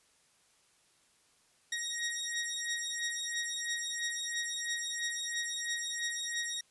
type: beating tone pair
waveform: 15% pulse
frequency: 1881 / 1884 Hz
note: A#6 / A#6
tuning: +15 / +18 cents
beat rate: 3 Hz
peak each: -31 dBFS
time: 1.72-6.61 s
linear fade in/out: 5 ms
effects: white hiss -68 dBFS RMS until 6.7 s + resampled to 24000 Hz